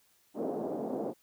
pink band-pass noise, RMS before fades -35 dBFS, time 0.34-1.14 s, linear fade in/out 50 ms, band 230 to 650 Hz, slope 24 dB/octave, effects white hiss -68 dBFS RMS until 1.22 s

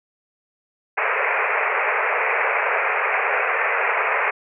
white band-pass noise, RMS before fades -21 dBFS, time 0.97-4.31 s, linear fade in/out 10 ms, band 410 to 2500 Hz, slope 96 dB/octave, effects none

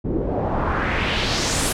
pink noise with low-pass filter sweep, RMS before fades -22 dBFS, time 0.04-1.73 s, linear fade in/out 10 ms, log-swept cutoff 310 to 11000 Hz, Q 2.1, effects none

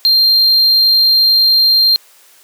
triangle tone, 4183 Hz, C8, 1 cent flat, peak -6 dBFS, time 0.05-1.96 s, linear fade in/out 0 ms, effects white hiss -46 dBFS RMS until 2.43 s + high-pass 400 Hz 12 dB/octave

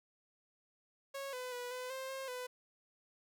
sawtooth tone with pitch steps, 550 / 503 / 491 / 504 / 527 / 534 / 500 Hz, C#5 / B4 / B4 / B4 / C5 / C5 / B4, -14 / +32 / -10 / +35 / +12 / +35 / +21 cents, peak -37 dBFS, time 1.14-2.47 s, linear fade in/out 10 ms, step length 190 ms, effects none

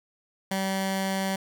15% pulse tone with notch filter, 192.4 Hz, G3, 32 cents flat, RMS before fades -28 dBFS, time 0.51-1.36 s, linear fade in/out 5 ms, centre 420 Hz, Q 1.6, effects none

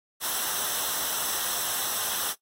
white noise with comb filter, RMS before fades -29 dBFS, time 0.2-2.35 s, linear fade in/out 50 ms, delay 0.43 ms, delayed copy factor -0.65, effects noise-tail reverb RT60 0.1 s tail -17 dB re dry + AAC 48 kbps

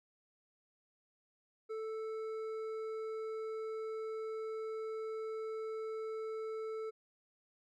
sine tone with hard clipping, 440 Hz, A4, in tune, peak -40 dBFS, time 1.69-6.91 s, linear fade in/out 20 ms, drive 7 dB, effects none

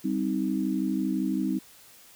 sine chord, C minor, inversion second, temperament just, 196.22 / 261.6 / 314 Hz, G3 / C4 / Eb4, +2 / 0 / +16 cents, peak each -29 dBFS, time 0.04-1.59 s, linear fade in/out 10 ms, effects white hiss -53 dBFS RMS until 2.15 s

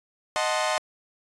sawtooth chord, D# diminished seventh, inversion none, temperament equal, 622.3 / 740 / 880 / 1046.5 Hz, D#5 / F#5 / A5 / C6, 0 / 0 / 0 / 0 cents, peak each -23 / -26 / -27 / -26 dBFS, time 0.36-0.78 s, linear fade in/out 0 ms, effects resampled to 22050 Hz

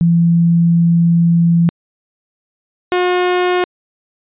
sine / sawtooth tone pair in turn, 169.2 / 360 Hz, E3 / F#4, +45 / -47 cents, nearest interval octave + minor second, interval 1308 cents, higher second, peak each -8 dBFS, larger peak neither, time 0.01-1.69 / 2.92-3.64 s, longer first, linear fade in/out 0 ms, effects resampled to 8000 Hz

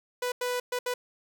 sawtooth tone bursts at uneven times, 494.3 Hz, B4, 1 cent sharp, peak -24 dBFS, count 4, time 0.22-0.32 / 0.41-0.6 / 0.72-0.79 / 0.86-0.94 s, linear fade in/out 5 ms, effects none

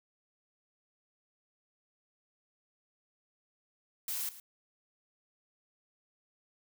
blue noise with echo, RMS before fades -36 dBFS, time 4.08-4.29 s, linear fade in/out 2 ms, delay 110 ms, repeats 1, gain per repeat -15 dB, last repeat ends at 4.4 s, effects none

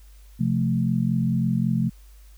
sine chord, F major, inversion second, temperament equal, 130.81 / 174.61 / 220 Hz, C3 / F3 / A3, 0 / 0 / 0 cents, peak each -24 dBFS, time 0.39-1.9 s, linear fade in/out 20 ms, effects added 50 Hz sine -45 dBFS peak until 2.37 s + white hiss -59 dBFS RMS until 2.37 s

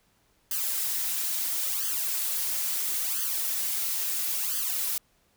blue noise with flanger, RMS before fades -29 dBFS, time 0.51-4.98 s, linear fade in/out 2 ms, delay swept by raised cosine 0.63 to 5.93 ms, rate 0.74 Hz, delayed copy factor +0.85, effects pink hiss -67 dBFS RMS until 5.36 s

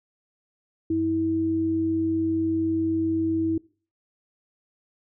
sine tone pair together, 96.36 / 324.1 Hz, G2 / E4, -29 / -29 cents, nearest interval octave + major sixth, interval 2100 cents, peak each -33 / -21 dBFS, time 0.9-3.58 s, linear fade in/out 5 ms, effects noise-tail reverb RT60 0.4 s tail -22 dB re dry

